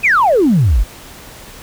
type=exponential sweep; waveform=sine; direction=down; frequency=2630 to 41.2 Hz; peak=-7 dBFS; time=0.03-0.84 s; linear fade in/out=20 ms; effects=tanh soft clip ceiling -4 dBFS + pink hiss -36 dBFS RMS until 1.62 s